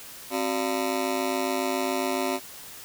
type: ring-modulated tone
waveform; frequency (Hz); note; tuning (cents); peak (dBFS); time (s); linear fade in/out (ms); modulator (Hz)
20% pulse; 320; D#4; +49; -17; 0.3-2.4; 50; 53.6
effects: white hiss -43 dBFS RMS until 2.84 s